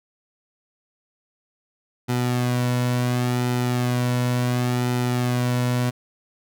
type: tone with flanger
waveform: sawtooth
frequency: 123.47 Hz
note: B2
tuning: in tune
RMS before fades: -22 dBFS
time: 2.08-5.91 s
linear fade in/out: 20 ms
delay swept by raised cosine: 1.8 to 2.51 ms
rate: 0.7 Hz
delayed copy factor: -0.55
effects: none